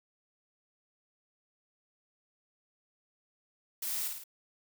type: noise with echo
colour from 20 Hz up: blue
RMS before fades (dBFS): -36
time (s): 3.82-4.08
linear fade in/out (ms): 5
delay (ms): 53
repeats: 3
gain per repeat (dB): -4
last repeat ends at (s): 4.239
effects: none